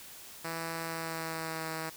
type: tone with pitch glide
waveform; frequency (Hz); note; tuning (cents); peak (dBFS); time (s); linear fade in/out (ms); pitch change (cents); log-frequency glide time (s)
5% pulse; 164.5 to 160.46; E3 to E3; -3 to -46; -24; 0.44-1.9; 10; -43; 0.8-1.68
effects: white hiss -49 dBFS RMS until 1.96 s